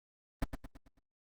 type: noise with echo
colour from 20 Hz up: brown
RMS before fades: -29 dBFS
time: 0.42-0.44 s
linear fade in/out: 2 ms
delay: 110 ms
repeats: 5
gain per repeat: -7 dB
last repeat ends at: 0.99 s
effects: Opus 32 kbps